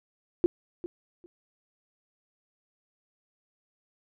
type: tone with echo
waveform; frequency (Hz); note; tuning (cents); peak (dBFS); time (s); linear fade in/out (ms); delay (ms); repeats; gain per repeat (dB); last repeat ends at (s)
sine; 349.2; F4; 0; -17; 0.44-0.46; 0; 400; 2; -15; 1.26
effects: none